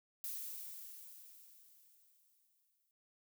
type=noise with exponential decay; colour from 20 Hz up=violet; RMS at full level=-42 dBFS; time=0.24-2.91 s; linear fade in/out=1 ms; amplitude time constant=580 ms; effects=none